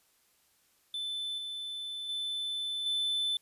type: tone with level steps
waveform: triangle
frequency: 3520 Hz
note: A7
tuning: in tune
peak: -32 / -35 / -31 / -27 dBFS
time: 0.94-3.37 s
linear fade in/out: 2 ms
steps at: 1.38 / 2.09 / 2.86 s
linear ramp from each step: 2 ms
effects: white hiss -69 dBFS RMS until 3.41 s + resampled to 32000 Hz